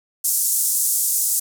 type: band-pass noise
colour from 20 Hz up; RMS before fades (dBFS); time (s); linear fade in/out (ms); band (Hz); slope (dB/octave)
white; -20; 0.24-1.4; 10; 6900 to 13000; 24
effects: none